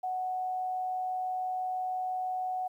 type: tone with amplitude modulation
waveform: sine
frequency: 740 Hz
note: F#5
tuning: in tune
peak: -29 dBFS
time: 0.03-2.68 s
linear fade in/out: 10 ms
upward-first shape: sine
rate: 126 Hz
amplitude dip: 25%
effects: 11-bit